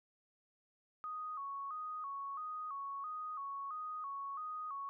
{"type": "tone with vibrato", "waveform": "sine", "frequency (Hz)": 1174.7, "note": "D6", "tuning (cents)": 0, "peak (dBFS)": -40, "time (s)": [1.04, 4.89], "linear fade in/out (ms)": 0, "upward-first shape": "square", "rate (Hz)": 1.5, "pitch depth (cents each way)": 100, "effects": []}